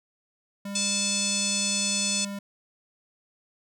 square tone, 200 Hz, G3, 35 cents sharp, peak -33 dBFS, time 0.65-2.39 s, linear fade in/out 5 ms
harmonic tone, 870 Hz, A5, 20 cents flat, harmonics 3 / 4 / 5 / 6 / 7 / 8 / 9 / 10, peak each -33 / -33 / -33 / -33 / -33 / -33 / -33 / -33 dBFS, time 0.75-2.25 s, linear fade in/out 5 ms
effects none

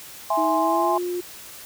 sine chord, E augmented, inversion none, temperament equal, 659.3 / 830.6 / 1046.5 Hz, E5 / G#5 / B#5, 0 / 0 / 0 cents, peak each -24 / -23 / -23 dBFS, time 0.3-0.98 s, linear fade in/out 5 ms
sine tone with pitch glide, 318.2 to 355.1 Hz, D#4 to F4, +39 to +29 cents, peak -24 dBFS, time 0.37-1.21 s, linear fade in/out 10 ms, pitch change +190 cents, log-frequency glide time 0.58-0.95 s
effects white hiss -41 dBFS RMS until 1.65 s

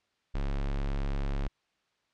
square tone, 34.65 Hz, C#1, in tune, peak -29 dBFS, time 0.34-1.48 s, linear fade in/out 10 ms, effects white hiss -74 dBFS RMS until 2.13 s + low-pass 4000 Hz 12 dB/octave

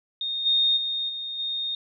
sine tone with level steps, 3686 Hz, A#7, 20 cents flat, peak -26 / -18 / -25 / -30 / -26 dBFS, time 0.21-1.75 s, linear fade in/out 2 ms, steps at 0.45 / 0.76 / 1.08 / 1.38 s, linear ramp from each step 20 ms, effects none

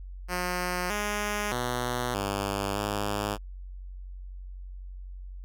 5% pulse tone with pitch steps, 179.4 / 207.5 / 122.9 / 99.5 / 102.5 Hz, F3 / G#3 / B2 / G2 / G#2, +47 / -1 / -8 / +26 / -22 cents, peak -17 dBFS, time 0.28-3.38 s, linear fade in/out 50 ms, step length 620 ms, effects added 46 Hz sine -38 dBFS peak until 5.44 s

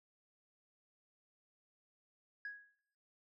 sine tone with exponential decay, 1661.2 Hz, G#6, in tune, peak -38 dBFS, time 2.45-2.79 s, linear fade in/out 2 ms, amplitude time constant 73 ms, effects noise-tail reverb RT60 0.8 s tail -22 dB re dry + tanh soft clip ceiling -38 dBFS

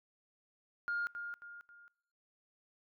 sine tone with echo, 1414 Hz, F6, 21 cents sharp, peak -32 dBFS, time 0.88-1.07 s, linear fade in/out 0 ms, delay 270 ms, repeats 3, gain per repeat -8 dB, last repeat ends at 1.88 s, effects noise-tail reverb RT60 0.8 s tail -24 dB re dry + tanh soft clip ceiling -29 dBFS

